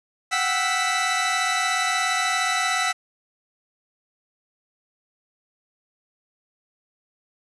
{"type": "tone cluster", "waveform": "sawtooth", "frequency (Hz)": [732, 769, 1315, 1979], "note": ["F#5", "G5", "E6", "B6"], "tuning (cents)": [-19, -33, -5, 3], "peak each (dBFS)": [-24, -26, -22, -21], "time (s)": [0.31, 2.93], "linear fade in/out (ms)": 20, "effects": ["resampled to 22050 Hz", "8-bit"]}